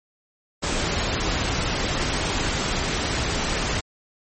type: noise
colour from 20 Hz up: pink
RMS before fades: -24 dBFS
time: 0.62-3.81 s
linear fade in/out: 20 ms
effects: MP3 32 kbps